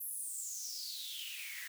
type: noise with high-pass filter sweep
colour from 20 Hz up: white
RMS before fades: -43 dBFS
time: 0-1.68 s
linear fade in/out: 10 ms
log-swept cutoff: 12000 to 1800 Hz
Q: 7.8
effects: none